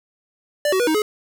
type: tone with pitch steps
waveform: square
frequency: 589 / 376.8 / 484.6 / 313.6 / 423.4 Hz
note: D5 / F#4 / B4 / D#4 / G#4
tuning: +5 / +32 / -33 / +14 / +33 cents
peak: -17 dBFS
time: 0.65-1.02 s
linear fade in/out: 2 ms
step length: 74 ms
effects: none